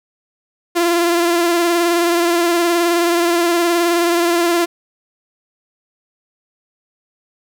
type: tone with vibrato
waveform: sawtooth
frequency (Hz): 343.1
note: F4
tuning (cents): -31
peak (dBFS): -9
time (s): 0.75-4.66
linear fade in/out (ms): 20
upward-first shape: sine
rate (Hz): 19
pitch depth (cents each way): 33
effects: none